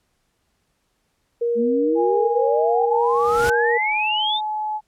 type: tone with vibrato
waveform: sine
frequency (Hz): 471.2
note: A#4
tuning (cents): +19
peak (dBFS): -18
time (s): 1.41-3.78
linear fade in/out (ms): 10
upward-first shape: triangle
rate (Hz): 0.67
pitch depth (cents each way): 10
type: exponential sweep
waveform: sine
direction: up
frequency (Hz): 220 to 3729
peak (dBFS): -20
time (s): 1.55-4.41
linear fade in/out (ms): 50
type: tone with pitch glide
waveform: sine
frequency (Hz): 823 to 854.5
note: G#5 to G#5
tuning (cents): -16 to +49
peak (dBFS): -22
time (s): 1.95-4.81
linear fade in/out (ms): 50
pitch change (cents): +65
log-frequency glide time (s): 3.05-3.7
type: noise with exponential growth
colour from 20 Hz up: pink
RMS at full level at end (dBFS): -24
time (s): 2.94-3.5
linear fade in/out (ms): 5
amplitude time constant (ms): 120
effects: pink hiss -69 dBFS RMS until 4.87 s + low-pass 12000 Hz 12 dB/octave